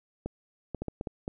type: clicks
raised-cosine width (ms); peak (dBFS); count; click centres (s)
2; -20; 7; 0.26 / 0.747 / 0.82 / 0.883 / 1.011 / 1.072 / 1.279
effects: none